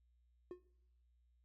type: tone with exponential decay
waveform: triangle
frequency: 358.9 Hz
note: F4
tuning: 47 cents sharp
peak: -40 dBFS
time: 0.51-0.63 s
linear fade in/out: 1 ms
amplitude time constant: 26 ms
effects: noise-tail reverb RT60 0.7 s tail -19 dB re dry + added 60 Hz sine -70 dBFS peak until 1.44 s